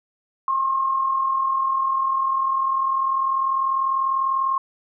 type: tone pair together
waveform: sine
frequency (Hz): 1068.6 / 1108.7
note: C6 / C#6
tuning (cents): +36 / 0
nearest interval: minor second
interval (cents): 64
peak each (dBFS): -19 / -29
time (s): 0.48-4.58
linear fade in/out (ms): 2
effects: none